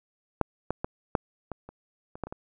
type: clicks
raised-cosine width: 1 ms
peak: -8 / -13 / -15 / -8 / -20 / -29 / -27 / -17 / -26 / -23 dBFS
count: 10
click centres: 0.413 / 0.706 / 0.845 / 1.152 / 1.517 / 1.69 / 2.155 / 2.237 / 2.27 / 2.325 s
effects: none